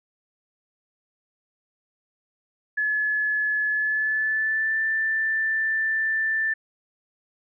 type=tone with pitch glide; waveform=sine; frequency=1710 to 1771.3 Hz; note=A6 to A6; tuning=-50 to +11 cents; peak=-21 dBFS; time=2.77-6.54 s; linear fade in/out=10 ms; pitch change=+61 cents; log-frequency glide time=3.68-4.8 s; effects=none